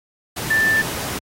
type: tone in noise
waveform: sine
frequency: 1770 Hz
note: A6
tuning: 10 cents sharp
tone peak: -14 dBFS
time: 0.5-0.82 s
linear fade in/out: 10 ms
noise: pink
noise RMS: -27 dBFS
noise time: 0.36-1.19 s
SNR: +10 dB
effects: high-pass 80 Hz 12 dB/octave + AAC 48 kbps